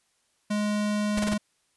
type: tone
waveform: square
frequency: 208.8 Hz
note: G#3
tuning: 10 cents sharp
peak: -25 dBFS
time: 0.5-1.38 s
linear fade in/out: 10 ms
type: noise bursts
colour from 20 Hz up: pink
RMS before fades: -30 dBFS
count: 4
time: 1.17-1.339 s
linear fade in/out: 5 ms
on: 25 ms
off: 23 ms
effects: white hiss -70 dBFS RMS until 1.76 s + resampled to 24000 Hz